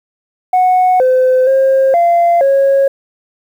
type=tone with pitch steps; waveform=sine; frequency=736 / 513 / 534 / 688 / 548 Hz; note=F#5 / C5 / C5 / F5 / C#5; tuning=-9 / -34 / +35 / -26 / -20 cents; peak=-5 dBFS; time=0.53-2.88 s; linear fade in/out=5 ms; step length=470 ms; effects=tanh soft clip ceiling -5 dBFS + 7-bit